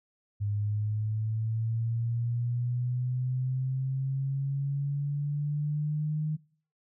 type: linear sweep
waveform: sine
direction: up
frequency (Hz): 102 to 154.6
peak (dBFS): -27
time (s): 0.4-6.37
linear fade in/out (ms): 20
effects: noise-tail reverb RT60 0.5 s tail -23 dB re dry

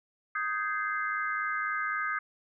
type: chord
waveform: sine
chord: Ab major seventh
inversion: second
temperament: just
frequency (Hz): 1245.9 / 1557.4 / 1661.2 / 2077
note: Eb6 / G6 / Ab6 / C7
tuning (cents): +2 / -12 / 0 / -13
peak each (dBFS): -32 / -34 / -37 / -37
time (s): 0.35-2.19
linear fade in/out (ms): 5
effects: none

